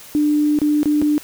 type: tone with dropouts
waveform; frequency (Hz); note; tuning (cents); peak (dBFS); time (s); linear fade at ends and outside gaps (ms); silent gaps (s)
sine; 297.8; D4; +24; -13; 0.15-1.18; 0; 0.588-0.617 / 0.831-0.857 / 1.016-1.023
effects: white hiss -40 dBFS RMS until 1.23 s